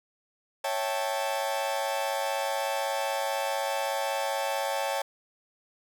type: chord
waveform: 40% pulse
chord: A dominant seventh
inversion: first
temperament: equal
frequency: 554.4 / 659.3 / 784 / 880 Hz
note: C#5 / E5 / G5 / A5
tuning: 0 / 0 / 0 / 0 cents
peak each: -31 / -35 / -33 / -32 dBFS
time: 0.64-5.02 s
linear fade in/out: 5 ms
effects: none